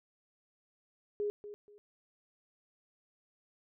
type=tone with echo; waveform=sine; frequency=413.6 Hz; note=G#4; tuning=7 cents flat; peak=-31 dBFS; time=1.2-1.3 s; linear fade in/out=0 ms; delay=240 ms; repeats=2; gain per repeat=-12 dB; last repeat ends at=1.78 s; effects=none